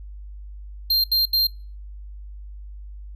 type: tone bursts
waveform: square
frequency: 4183 Hz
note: C8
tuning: 1 cent flat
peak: -17 dBFS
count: 3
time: 0.9-1.47 s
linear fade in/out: 5 ms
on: 140 ms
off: 75 ms
effects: noise-tail reverb RT60 0.4 s tail -26 dB re dry + added 50 Hz sine -35 dBFS peak until 3.15 s